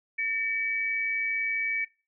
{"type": "tone pair together", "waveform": "sine", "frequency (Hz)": [1816, 2281], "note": ["A#6", "C#7"], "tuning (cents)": [-46, 49], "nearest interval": "major third", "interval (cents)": 395, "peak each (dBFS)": [-34, -27], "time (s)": [0.18, 1.85], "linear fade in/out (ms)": 10, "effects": ["noise-tail reverb RT60 0.3 s tail -19 dB re dry"]}